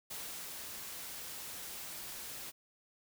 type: noise with ADSR envelope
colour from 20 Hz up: white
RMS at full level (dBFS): -43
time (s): 0.1-2.52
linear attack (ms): 10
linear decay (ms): 390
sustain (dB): -2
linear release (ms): 30
effects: none